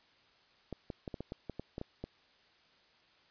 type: clicks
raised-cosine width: 2 ms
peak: -26 dBFS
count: 11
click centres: 0.727 / 0.902 / 1.078 / 1.142 / 1.206 / 1.321 / 1.497 / 1.596 / 1.781 / 1.814 / 2.04 s
effects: white hiss -66 dBFS RMS until 3.3 s + resampled to 11025 Hz